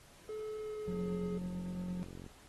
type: tone with pitch glide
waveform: triangle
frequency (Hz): 430.5 to 420.4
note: A4 to G#4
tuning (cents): -38 to +21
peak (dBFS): -37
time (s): 0.29-1.38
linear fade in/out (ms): 2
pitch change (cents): -41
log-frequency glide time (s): 0.57-1.11
type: tone with tremolo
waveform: triangle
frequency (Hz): 180.2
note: F#3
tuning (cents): -45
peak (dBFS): -34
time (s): 0.88-2.03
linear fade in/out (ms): 0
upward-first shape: sine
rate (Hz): 9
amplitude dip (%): 25
type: click train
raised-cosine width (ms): 3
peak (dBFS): -36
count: 63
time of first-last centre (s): 0.88-2.264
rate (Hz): 44.8
effects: pink hiss -60 dBFS RMS until 2.48 s + AAC 32 kbps